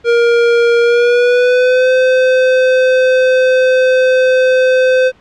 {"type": "tone with pitch glide", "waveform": "square", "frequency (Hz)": [471, 513.6], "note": ["A#4", "C5"], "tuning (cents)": [18, -32], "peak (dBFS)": -8, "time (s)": [0.04, 5.12], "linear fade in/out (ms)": 50, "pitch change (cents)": 150, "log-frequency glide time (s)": [0.81, 1.91], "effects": ["pink hiss -47 dBFS RMS until 5.2 s", "low-pass 3000 Hz 12 dB/octave"]}